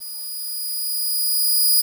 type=tone with level ramp; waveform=5% pulse; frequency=4931 Hz; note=D#8; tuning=16 cents flat; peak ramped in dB=-24 to -6 dBFS; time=0-1.82 s; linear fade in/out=20 ms; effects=8-bit